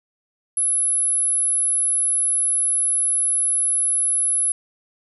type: tone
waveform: sine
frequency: 10970 Hz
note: F9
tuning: 32 cents flat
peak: -17 dBFS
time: 0.57-4.52 s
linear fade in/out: 2 ms
effects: none